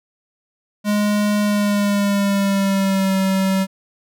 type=tone with pitch glide; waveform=square; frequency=207.7 to 191.57 Hz; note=G#3 to G3; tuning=0 to -40 cents; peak=-16 dBFS; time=0.84-3.67 s; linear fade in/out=50 ms; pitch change=-140 cents; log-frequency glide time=1.41-3.16 s; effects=none